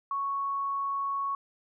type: tone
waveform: sine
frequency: 1108.7 Hz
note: C#6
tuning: in tune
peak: -28 dBFS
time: 0.11-1.35 s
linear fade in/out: 2 ms
effects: none